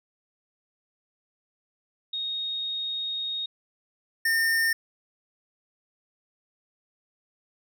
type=tone pair in turn; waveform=sine / square; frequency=3729 / 1815.6 Hz; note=A#7 / A#6; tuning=0 / -46 cents; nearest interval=octave; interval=1246 cents; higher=first; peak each=-28 / -22 dBFS; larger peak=second; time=2.13-3.46 / 4.25-4.73 s; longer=first; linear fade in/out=5 ms; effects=none